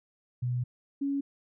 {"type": "tone pair in turn", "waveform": "sine", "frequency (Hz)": [123.47, 279.1], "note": ["B2", "C#4"], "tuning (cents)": [0, 12], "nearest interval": "octave + major second", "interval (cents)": 1412, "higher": "second", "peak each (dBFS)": -27, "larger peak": "neither", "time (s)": [[0.42, 0.64], [1.01, 1.21]], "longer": "first", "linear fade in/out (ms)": 10, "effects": []}